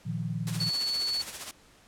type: chord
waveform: sine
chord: Bb suspended fourth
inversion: none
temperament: equal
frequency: 116.54 / 155.56 / 174.61 Hz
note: Bb2 / Eb3 / F3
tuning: 0 / 0 / 0 cents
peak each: -34 dBFS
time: 0.05-0.7 s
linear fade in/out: 20 ms
type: noise with tremolo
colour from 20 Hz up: white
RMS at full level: -36 dBFS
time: 0.47-1.51 s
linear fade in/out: 0 ms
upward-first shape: sine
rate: 15 Hz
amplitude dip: 55%
type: tone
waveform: sine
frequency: 4435 Hz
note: C#8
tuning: in tune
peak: -27 dBFS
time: 0.6-1.22 s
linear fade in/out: 5 ms
effects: pink hiss -58 dBFS RMS until 1.87 s + low-pass 10000 Hz 12 dB/octave